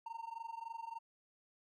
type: tone with amplitude modulation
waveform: triangle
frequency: 916 Hz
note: A#5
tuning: 31 cents flat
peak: -37 dBFS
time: 0.06-0.99 s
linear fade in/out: 5 ms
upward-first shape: sine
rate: 23.4 Hz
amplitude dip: 90%
effects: tanh soft clip ceiling -34 dBFS